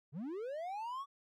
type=linear sweep; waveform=triangle; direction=up; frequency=123.47 to 1148 Hz; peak=-37 dBFS; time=0.12-1.06 s; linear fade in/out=50 ms; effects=none

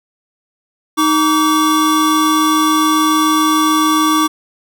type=tone pair together; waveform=square; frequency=311.1 / 1149.7 Hz; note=D#4 / D6; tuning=0 / -37 cents; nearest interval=octave + major seventh; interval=2263 cents; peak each=-14 dBFS; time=0.97-4.28 s; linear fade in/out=20 ms; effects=none

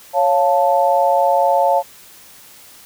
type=chord; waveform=sine; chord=Db augmented; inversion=none; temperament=equal; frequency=554.4 / 698.5 / 880 Hz; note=Db5 / F5 / A5; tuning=0 / 0 / 0 cents; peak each=-16 dBFS; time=0.13-1.83 s; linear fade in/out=50 ms; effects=white hiss -43 dBFS RMS until 2.85 s

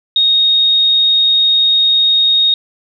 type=tone; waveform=sine; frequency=3729 Hz; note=A#7; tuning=in tune; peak=-8 dBFS; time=0.16-2.54 s; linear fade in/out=2 ms; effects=none

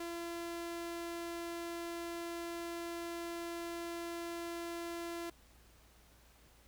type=tone; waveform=sawtooth; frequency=340 Hz; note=F4; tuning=46 cents flat; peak=-36 dBFS; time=0-5.3 s; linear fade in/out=5 ms; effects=added 58 Hz sine -64 dBFS peak until 6.67 s + pink hiss -65 dBFS RMS until 6.67 s

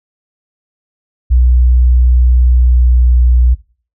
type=tone with pitch glide; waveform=sine; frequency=61.7 to 61.13 Hz; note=B1 to B1; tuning=-1 to -17 cents; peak=-4 dBFS; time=1.3-3.55 s; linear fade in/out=20 ms; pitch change=-16 cents; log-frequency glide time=2.54-3.08 s; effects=noise-tail reverb RT60 0.4 s tail -20 dB re dry + tanh soft clip ceiling -1 dBFS

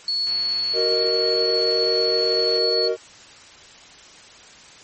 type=tone; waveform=sine; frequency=4394 Hz; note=C#8; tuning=16 cents flat; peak=-20 dBFS; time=0.08-2.88 s; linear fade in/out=2 ms
type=click train; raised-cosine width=0.2 ms; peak=-22 dBFS; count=278; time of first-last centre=0.27-2.578 s; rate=120 Hz
type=chord; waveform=triangle; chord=D# minor; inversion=first; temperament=equal with one note detuned; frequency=374.3 / 466.2 / 622.3 Hz; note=F#4 / A#4 / D#5; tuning=+20 / 0 / 0 cents; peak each=-23 / -20 / -25 dBFS; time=0.73-2.97 s; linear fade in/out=50 ms
effects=white hiss -45 dBFS RMS until 4.83 s + MP3 32 kbps

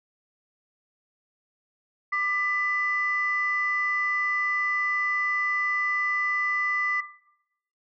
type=tone pair together; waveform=sine; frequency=1189 / 1994.3 Hz; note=D6 / B6; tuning=+21 / +16 cents; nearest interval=major sixth; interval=895 cents; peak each=-26 / -25 dBFS; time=2.12-7.01 s; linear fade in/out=10 ms; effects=noise-tail reverb RT60 0.8 s tail -17 dB re dry + tanh soft clip ceiling -16 dBFS

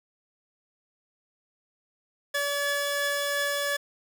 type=tone pair together; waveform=sawtooth; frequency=571.6 / 1712 Hz; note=D5 / A6; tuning=-47 / -48 cents; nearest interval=octave + perfect fifth; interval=1899 cents; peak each=-25 dBFS; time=2.34-3.77 s; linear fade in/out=10 ms; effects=none

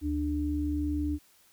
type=tone pair together; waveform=sine; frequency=74.6 / 296.5 Hz; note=D2 / D4; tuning=+28 / +17 cents; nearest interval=2 octaves; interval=2389 cents; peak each=-31 / -29 dBFS; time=0.01-1.19 s; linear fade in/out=50 ms; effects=white hiss -62 dBFS RMS until 1.52 s

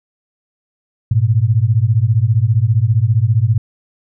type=beating tone pair; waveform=sine; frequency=104.3 / 119.3 Hz; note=G#2 / A#2; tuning=+8 / +41 cents; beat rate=15 Hz; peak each=-13 dBFS; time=1.11-3.58 s; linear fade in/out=5 ms; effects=none

